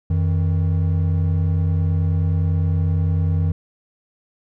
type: tone pair together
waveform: triangle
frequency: 89 / 158.35 Hz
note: F2 / D#3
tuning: +33 / +31 cents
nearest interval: minor seventh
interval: 998 cents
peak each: -15 / -20 dBFS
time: 0.1-3.52 s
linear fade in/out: 5 ms
effects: none